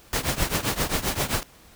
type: noise with tremolo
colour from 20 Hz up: pink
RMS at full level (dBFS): -22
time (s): 0.13-1.43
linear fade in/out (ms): 0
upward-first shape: triangle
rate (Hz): 7.6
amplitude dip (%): 90
effects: pink hiss -52 dBFS RMS until 1.75 s